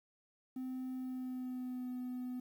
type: tone with pitch glide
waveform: triangle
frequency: 257.1 to 250.5 Hz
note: C4 to B3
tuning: -30 to +25 cents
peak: -36 dBFS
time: 0.56-2.4 s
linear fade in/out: 5 ms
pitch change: -45 cents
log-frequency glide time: 0.97-1.9 s
effects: tanh soft clip ceiling -33 dBFS + 11-bit